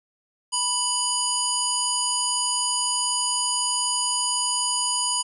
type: harmonic tone with a mistuned harmonic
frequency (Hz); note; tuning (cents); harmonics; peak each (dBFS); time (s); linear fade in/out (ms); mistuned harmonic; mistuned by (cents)
976; B5; -21; 1 / 3 / 5 / 7 / 9 / 10; -29 / -29 / -29 / -29 / -29 / -29; 0.52-5.23; 20; 3; +29
effects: none